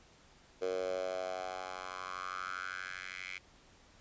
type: tone with high-pass filter sweep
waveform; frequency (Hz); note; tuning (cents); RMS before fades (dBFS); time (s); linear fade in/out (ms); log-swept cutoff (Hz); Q
10% pulse; 92.5; F#2; 0; -40; 0.61-3.39; 20; 460 to 2200; 5.2
effects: pink hiss -62 dBFS RMS until 4 s + resampled to 16000 Hz